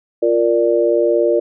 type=chord; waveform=sine; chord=Bb major; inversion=second; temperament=equal; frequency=349.2 / 466.2 / 587.3 Hz; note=F4 / Bb4 / D5; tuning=0 / 0 / 0 cents; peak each=-16 dBFS; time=0.22-1.4 s; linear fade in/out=10 ms; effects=none